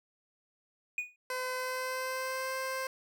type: tone with exponential decay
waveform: triangle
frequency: 2466 Hz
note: D#7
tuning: 16 cents flat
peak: -26 dBFS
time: 0.98-1.16 s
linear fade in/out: 2 ms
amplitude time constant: 37 ms
type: tone with pitch glide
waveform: 15% pulse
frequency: 510 to 524.6 Hz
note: C5 to C5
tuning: -44 to +4 cents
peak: -27 dBFS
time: 1.3-2.87 s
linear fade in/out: 2 ms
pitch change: +48 cents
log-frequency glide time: 1.57-2.55 s
effects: none